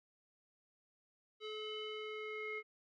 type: tone with low-pass filter sweep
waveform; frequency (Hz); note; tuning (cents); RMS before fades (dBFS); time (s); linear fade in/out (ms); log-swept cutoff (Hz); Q
square; 429.7; A4; -41; -44; 1.4-2.63; 50; 3500 to 2100; 6.5
effects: none